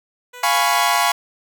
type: tone with tremolo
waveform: 10% pulse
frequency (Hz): 493.9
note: B4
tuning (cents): 0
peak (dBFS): -26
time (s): 0.33-0.97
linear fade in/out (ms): 10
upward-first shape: sine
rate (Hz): 5.1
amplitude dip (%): 70
type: chord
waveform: sawtooth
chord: C# dominant seventh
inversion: first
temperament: equal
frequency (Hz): 698.5 / 830.6 / 987.8 / 1108.7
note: E#5 / G#5 / B5 / C#6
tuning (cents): 0 / 0 / 0 / 0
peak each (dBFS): -17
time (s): 0.43-1.12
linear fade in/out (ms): 5
effects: none